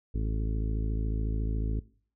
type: harmonic tone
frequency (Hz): 54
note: A1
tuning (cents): -32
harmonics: 1 / 2 / 3 / 4 / 5 / 6 / 7 / 8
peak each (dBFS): -28 / -34 / -43 / -41 / -41 / -46 / -49 / -47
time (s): 0.14-1.8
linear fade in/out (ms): 10
effects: noise-tail reverb RT60 0.5 s tail -21 dB re dry